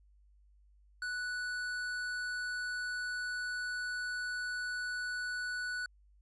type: tone with tanh clipping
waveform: triangle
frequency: 1480 Hz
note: F#6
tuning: in tune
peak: -37 dBFS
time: 1.02-5.86 s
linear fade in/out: 2 ms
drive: 17 dB
effects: added 50 Hz sine -61 dBFS peak until 6.21 s + resampled to 24000 Hz